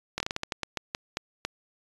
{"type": "slowing click train", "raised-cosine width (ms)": 0.2, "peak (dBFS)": -12, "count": 13, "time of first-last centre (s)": [0.18, 1.45], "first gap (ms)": 22, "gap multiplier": 1.26, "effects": ["resampled to 24000 Hz"]}